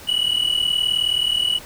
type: tone pair together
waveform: triangle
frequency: 2921 / 2960 Hz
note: F#7 / F#7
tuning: -23 / 0 cents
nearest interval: unison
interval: 23 cents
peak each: -19 dBFS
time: 0.07-1.59 s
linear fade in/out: 20 ms
effects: pink hiss -40 dBFS RMS until 1.65 s